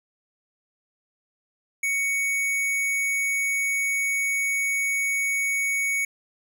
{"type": "tone", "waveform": "square", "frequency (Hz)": 2230, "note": "C#7", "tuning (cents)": 10, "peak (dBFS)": -23, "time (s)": [1.83, 6.05], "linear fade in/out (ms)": 5, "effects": []}